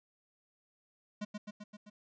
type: tone with echo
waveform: square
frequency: 208.8 Hz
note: G#3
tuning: 10 cents sharp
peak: -36 dBFS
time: 1.21-1.25 s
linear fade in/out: 10 ms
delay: 130 ms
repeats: 5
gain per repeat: -3 dB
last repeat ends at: 1.9 s
effects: resampled to 16000 Hz + 12-bit